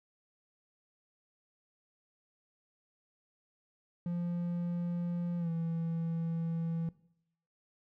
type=tone with pitch glide; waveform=triangle; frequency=173.6 to 165.57 Hz; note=F3 to E3; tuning=-10 to +8 cents; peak=-30 dBFS; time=4.06-6.89 s; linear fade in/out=2 ms; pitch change=-82 cents; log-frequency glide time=5.38-5.49 s; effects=noise-tail reverb RT60 0.7 s tail -19 dB re dry